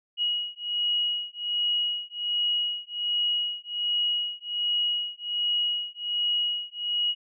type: beating tone pair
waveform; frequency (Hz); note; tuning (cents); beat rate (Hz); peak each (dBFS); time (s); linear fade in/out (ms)
sine; 2900 / 2901.3; F#7 / F#7; -35 / -35; 1.3; -28; 0.17-7.15; 50
effects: none